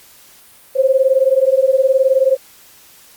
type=beating tone pair; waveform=sine; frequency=520 / 539 Hz; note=C5 / C#5; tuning=-11 / -49 cents; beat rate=19 Hz; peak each=-13 dBFS; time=0.75-2.37 s; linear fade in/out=20 ms; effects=white hiss -45 dBFS RMS until 3.16 s + Opus 48 kbps